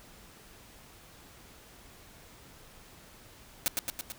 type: noise with echo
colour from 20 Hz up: white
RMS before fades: -27 dBFS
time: 3.66-3.68 s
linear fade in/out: 0 ms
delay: 110 ms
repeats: 4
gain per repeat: -3 dB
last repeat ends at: 4.12 s
effects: pink hiss -54 dBFS RMS until 4.18 s